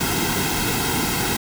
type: noise with comb filter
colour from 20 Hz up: pink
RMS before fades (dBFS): -22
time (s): 0-1.37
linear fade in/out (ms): 10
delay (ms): 1.7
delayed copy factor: -0.75
effects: none